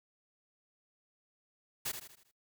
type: noise with echo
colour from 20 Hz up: white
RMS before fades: -36 dBFS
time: 1.85-1.92 s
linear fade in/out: 10 ms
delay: 79 ms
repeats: 5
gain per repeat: -7 dB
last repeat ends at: 2.315 s
effects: noise-tail reverb RT60 0.1 s tail -21 dB re dry